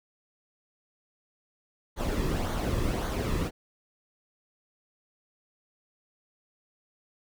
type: noise with flanger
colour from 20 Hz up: brown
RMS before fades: -29 dBFS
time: 1.96-3.51 s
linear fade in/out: 50 ms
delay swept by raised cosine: 0.38 to 1.38 ms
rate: 1.8 Hz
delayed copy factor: -0.55
effects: none